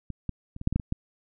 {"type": "clicks", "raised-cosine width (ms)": 5, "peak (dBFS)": [-22, -17, -27, -23, -9, -16, -11, -21, -14], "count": 9, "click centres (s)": [0.103, 0.293, 0.564, 0.614, 0.674, 0.726, 0.76, 0.798, 0.924], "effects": []}